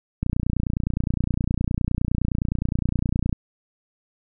click train, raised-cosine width 5 ms, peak -10 dBFS, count 93, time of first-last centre 0.23-3.328 s, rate 29.7 Hz, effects none

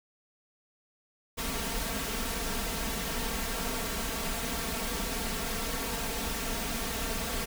pink noise with comb filter, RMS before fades -33 dBFS, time 1.37-7.46 s, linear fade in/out 20 ms, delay 4.4 ms, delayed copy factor +0.85, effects none

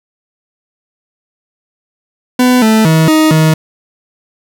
40% pulse tone with pitch steps, 250.5 / 219.6 / 159.8 / 312.9 / 157.7 Hz, B3 / A3 / D#3 / D#4 / D#3, +25 / -3 / +47 / +10 / +24 cents, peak -5 dBFS, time 2.39-3.54 s, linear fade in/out 5 ms, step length 230 ms, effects none

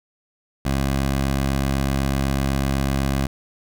15% pulse tone, 68 Hz, C#2, 33 cents flat, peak -13 dBFS, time 0.65-3.27 s, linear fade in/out 5 ms, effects none

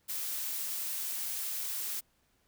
blue noise, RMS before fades -36 dBFS, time 0.08-2.01 s, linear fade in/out 20 ms, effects pink hiss -72 dBFS RMS until 2.47 s

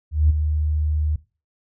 sine tone with ADSR envelope, 76.2 Hz, D#2, 36 cents flat, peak -10 dBFS, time 0.11-1.16 s, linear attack 190 ms, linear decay 12 ms, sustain -8 dB, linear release 5 ms, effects noise-tail reverb RT60 0.3 s tail -18 dB re dry + tanh soft clip ceiling -6 dBFS

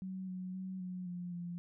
sine tone with pitch steps, 188.1 / 184.2 / 187.8 / 182.4 / 177 / 173.9 Hz, F#3 / F#3 / F#3 / F#3 / F3 / F3, +29 / -7 / +26 / -24 / +23 / -7 cents, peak -39 dBFS, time 0.02-1.58 s, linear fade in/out 0 ms, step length 260 ms, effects none

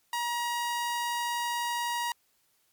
sawtooth tone, 952 Hz, A#5, 36 cents sharp, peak -25 dBFS, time 0.13-2.12 s, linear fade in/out 2 ms, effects white hiss -70 dBFS RMS until 2.72 s + MP3 96 kbps

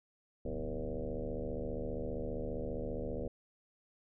sine tone with frequency modulation, 249.7 Hz, B3, 19 cents sharp, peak -35 dBFS, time 0.45-3.28 s, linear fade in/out 5 ms, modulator 75 Hz, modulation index 4.4, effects none

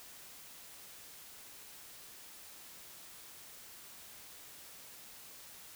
silence, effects white hiss -53 dBFS RMS until 5.75 s

